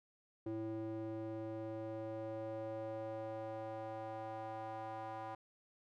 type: tone with band-pass filter sweep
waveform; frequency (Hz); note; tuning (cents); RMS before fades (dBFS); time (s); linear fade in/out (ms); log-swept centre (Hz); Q
square; 110.4; A2; +6; -44; 0.46-5.35; 5; 370 to 860; 2.9
effects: none